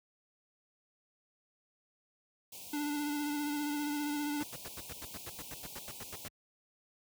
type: band-stop noise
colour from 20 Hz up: white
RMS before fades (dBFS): -48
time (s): 2.52-6.28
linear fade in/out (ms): 5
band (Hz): 1000 to 2300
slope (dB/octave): 96
type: tone with vibrato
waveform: square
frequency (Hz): 293.7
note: D4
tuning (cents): 0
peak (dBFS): -34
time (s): 2.73-4.43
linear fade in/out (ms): 5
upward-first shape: sine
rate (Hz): 15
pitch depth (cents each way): 26
type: noise bursts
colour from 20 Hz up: pink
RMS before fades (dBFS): -44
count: 16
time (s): 4.4-6.283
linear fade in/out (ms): 5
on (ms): 38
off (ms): 85
effects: high-pass 60 Hz 12 dB/octave